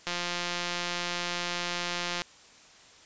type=click train; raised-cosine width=0.2 ms; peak=-14 dBFS; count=377; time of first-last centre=0.07-2.219 s; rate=175 Hz; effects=white hiss -54 dBFS RMS until 3.05 s + resampled to 16000 Hz